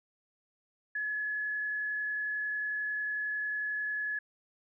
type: tone with frequency modulation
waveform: sine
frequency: 1701 Hz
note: G#6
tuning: 41 cents sharp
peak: -31 dBFS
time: 0.95-4.19 s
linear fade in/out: 5 ms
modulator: 31.1 Hz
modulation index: 0.45
effects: none